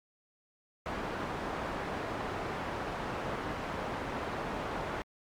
white low-pass noise, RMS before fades -37 dBFS, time 0.86-5.02 s, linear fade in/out 0 ms, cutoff 1100 Hz, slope 12 dB/octave, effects Opus 48 kbps

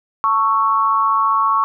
sine tone with amplitude modulation, 1108.7 Hz, C#6, in tune, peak -9 dBFS, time 0.24-1.64 s, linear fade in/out 0 ms, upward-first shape sine, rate 215 Hz, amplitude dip 80%, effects none

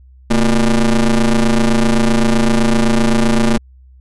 40% pulse ring-modulated tone, 119.9 Hz, A#2, 49 cents sharp, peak -6 dBFS, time 0.3-3.58 s, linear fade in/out 10 ms, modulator 106 Hz, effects added 64 Hz sine -40 dBFS peak until 4 s + resampled to 24000 Hz

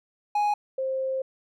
triangle / sine tone pair in turn, 830.6 / 527.9 Hz, G#5 / C5, 0 / +15 cents, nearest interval minor sixth, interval 785 cents, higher first, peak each -19 / -25 dBFS, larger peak first, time 0.35-0.54 / 0.78-1.22 s, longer second, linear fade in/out 5 ms, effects none

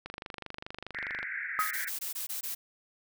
click train, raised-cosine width 0.3 ms, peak -23 dBFS, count 30, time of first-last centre 0.06-1.229 s, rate 24.8 Hz
pink band-pass noise, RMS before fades -37 dBFS, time 0.94-1.9 s, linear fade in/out 20 ms, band 1500 to 2200 Hz, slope 96 dB/octave
blue noise bursts, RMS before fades -36 dBFS, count 7, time 1.59-2.55 s, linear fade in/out 10 ms, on 120 ms, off 20 ms
sine tone with exponential decay, 1265 Hz, D#6, 28 cents sharp, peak -22 dBFS, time 1.59-1.79 s, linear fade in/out 0 ms, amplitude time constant 42 ms
effects none

